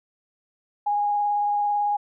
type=tone with vibrato; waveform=sine; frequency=824 Hz; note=G#5; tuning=14 cents flat; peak=-20 dBFS; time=0.86-1.97 s; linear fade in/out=10 ms; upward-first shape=triangle; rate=18 Hz; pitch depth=14 cents each way; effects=none